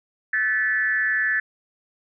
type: tone with frequency modulation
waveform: sine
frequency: 1743 Hz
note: A6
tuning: 17 cents flat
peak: -19 dBFS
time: 0.33-1.4 s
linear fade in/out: 5 ms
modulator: 214 Hz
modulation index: 0.76
effects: none